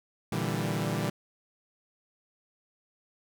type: chord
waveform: sawtooth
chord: E half-diminished seventh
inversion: second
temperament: equal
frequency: 116.54 / 146.83 / 164.81 / 196 Hz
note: Bb2 / D3 / E3 / G3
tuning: 0 / 0 / 0 / 0 cents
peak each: -30 dBFS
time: 0.32-1.1 s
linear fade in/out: 5 ms
effects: none